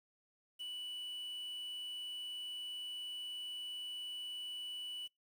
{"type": "tone with quantisation", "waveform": "triangle", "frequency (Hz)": 2961, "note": "F#7", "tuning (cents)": 1, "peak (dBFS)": -40, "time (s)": [0.59, 5.08], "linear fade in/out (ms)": 20, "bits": 10, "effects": ["noise-tail reverb RT60 0.2 s tail -26 dB re dry"]}